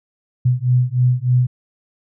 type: beating tone pair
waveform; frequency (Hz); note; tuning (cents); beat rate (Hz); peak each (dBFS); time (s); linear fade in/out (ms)
sine; 123.47 / 126.77; B2 / B2; 0 / +46; 3.3; -16; 0.45-1.47; 10
effects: none